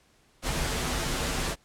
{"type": "noise with comb filter", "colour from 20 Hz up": "pink", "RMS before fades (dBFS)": -29, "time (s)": [0.42, 1.56], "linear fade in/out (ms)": 50, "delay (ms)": 9.8, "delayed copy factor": -0.65, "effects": ["pink hiss -63 dBFS RMS until 1.64 s", "low-pass 10000 Hz 12 dB/octave"]}